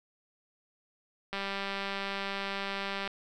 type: click train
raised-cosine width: 0.3 ms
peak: -19 dBFS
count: 345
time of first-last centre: 1.33-3.076 s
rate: 197 Hz
effects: none